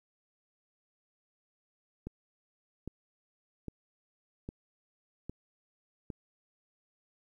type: click train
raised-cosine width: 3 ms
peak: -26 dBFS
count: 6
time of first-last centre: 2.07-6.102 s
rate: 1.24 Hz
effects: 11-bit